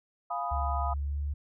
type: chord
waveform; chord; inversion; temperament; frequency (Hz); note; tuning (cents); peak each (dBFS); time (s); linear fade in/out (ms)
sine; F half-diminished seventh; none; equal; 698.5 / 830.6 / 987.8 / 1244.5; F5 / Ab5 / Cb6 / Eb6; 0 / 0 / 0 / 0; -34 / -38 / -36 / -35; 0.3-0.94; 10
type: tone with pitch glide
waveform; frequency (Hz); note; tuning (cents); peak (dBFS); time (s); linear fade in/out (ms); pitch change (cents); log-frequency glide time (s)
sine; 71 to 72.2; C#2 to D2; +42 to -29; -29; 0.51-1.34; 10; +29; 1.05-1.18
effects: none